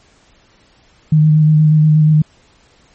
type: tone with vibrato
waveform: sine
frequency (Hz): 154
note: D#3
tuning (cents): -17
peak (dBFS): -6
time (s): 1.12-2.22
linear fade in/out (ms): 5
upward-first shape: square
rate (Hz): 8.4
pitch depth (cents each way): 15
effects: pink hiss -51 dBFS RMS until 2.94 s + MP3 32 kbps

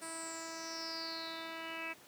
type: tone with low-pass filter sweep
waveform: 10% pulse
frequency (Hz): 327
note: E4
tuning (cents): -14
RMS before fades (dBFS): -43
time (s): 0.01-1.94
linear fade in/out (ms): 20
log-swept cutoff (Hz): 9300 to 2500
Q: 9.7
effects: pink hiss -58 dBFS RMS until 2.07 s + high-pass 200 Hz 12 dB/octave

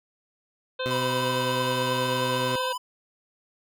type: harmonic tone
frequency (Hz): 515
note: C5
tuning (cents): -28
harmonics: 1 / 2 / 3 / 5 / 6 / 7 / 8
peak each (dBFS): -29 / -36 / -35 / -38 / -41 / -36 / -43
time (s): 0.79-2.73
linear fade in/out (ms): 10
type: tone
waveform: 15% pulse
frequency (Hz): 126.4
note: B2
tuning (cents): +41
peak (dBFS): -22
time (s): 0.86-2.56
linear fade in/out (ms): 0
type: tone with vibrato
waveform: square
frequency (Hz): 987.8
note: B5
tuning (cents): 0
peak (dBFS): -30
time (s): 0.9-2.78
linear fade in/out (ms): 10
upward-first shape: triangle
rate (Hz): 13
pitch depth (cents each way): 45
effects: none

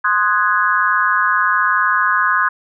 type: chord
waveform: sine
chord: Ab dominant seventh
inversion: first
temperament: equal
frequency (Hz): 1046.5 / 1244.5 / 1480 / 1661.2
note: C6 / Eb6 / Gb6 / Ab6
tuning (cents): 0 / 0 / 0 / 0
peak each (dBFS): -18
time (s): 0.04-2.49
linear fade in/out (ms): 10
effects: none

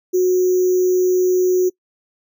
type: tone with sample-and-hold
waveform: sine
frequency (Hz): 365.5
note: F#4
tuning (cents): -21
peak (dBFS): -12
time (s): 0.13-1.7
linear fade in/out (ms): 20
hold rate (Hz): 6300
effects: noise-tail reverb RT60 0.1 s tail -24 dB re dry

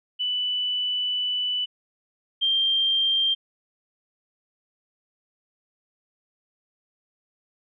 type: tone pair in turn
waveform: sine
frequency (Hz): 2980 / 3174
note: F#7 / G7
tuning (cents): +12 / +21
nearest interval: minor second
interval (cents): 109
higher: second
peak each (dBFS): -23 / -19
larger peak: second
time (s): 0.19-1.66 / 2.41-3.35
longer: first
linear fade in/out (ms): 20
effects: none

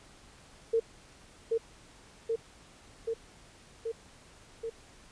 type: tone with echo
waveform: sine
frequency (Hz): 455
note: A#4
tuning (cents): -42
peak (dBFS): -23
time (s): 0.73-0.8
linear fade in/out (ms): 10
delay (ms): 780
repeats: 5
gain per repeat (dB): -2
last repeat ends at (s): 4.7
effects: pink hiss -56 dBFS RMS until 5.11 s + resampled to 22050 Hz

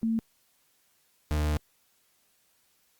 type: tone pair in turn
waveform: sine / 40% pulse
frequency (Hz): 225.5 / 75.51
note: A3 / D2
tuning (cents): +43 / +49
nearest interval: octave + perfect fifth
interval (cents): 1894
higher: first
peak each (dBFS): -24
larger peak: neither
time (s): 0.03-0.19 / 1.31-1.57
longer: second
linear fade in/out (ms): 0
effects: white hiss -68 dBFS RMS until 2.99 s + Opus 48 kbps

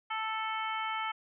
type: harmonic tone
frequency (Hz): 440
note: A4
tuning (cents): 0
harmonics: 2 / 3 / 4 / 5 / 6 / 7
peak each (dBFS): -36 / -36 / -45 / -39 / -50 / -43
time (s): 0.1-1.12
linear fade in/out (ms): 10
effects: none

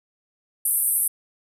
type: band-pass noise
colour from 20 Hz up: white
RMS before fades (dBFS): -22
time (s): 0.65-1.08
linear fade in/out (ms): 5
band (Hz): 8800 to 13000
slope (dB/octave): 96
effects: none

